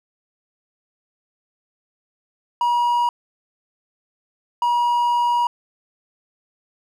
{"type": "tone bursts at uneven times", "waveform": "triangle", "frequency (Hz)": 959, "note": "A#5", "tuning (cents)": 49, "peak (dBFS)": -14, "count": 2, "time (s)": [[2.61, 3.09], [4.62, 5.47]], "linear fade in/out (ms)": 2, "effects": []}